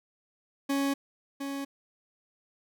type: tone with echo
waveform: 40% pulse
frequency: 277.2 Hz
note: C#4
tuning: in tune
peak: -25 dBFS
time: 0.69-0.94 s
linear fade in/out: 10 ms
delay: 710 ms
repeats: 1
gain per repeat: -7 dB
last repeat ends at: 1.65 s
effects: none